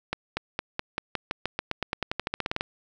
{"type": "accelerating click train", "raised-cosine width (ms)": 0.3, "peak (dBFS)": -11, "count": 22, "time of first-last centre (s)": [0.13, 2.609], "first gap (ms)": 240, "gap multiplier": 0.92, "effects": []}